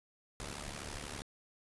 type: noise with amplitude modulation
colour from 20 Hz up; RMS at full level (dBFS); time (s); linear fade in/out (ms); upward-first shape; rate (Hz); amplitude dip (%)
pink; -40; 0.4-1.22; 0; sine; 72.3; 80
effects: resampled to 24000 Hz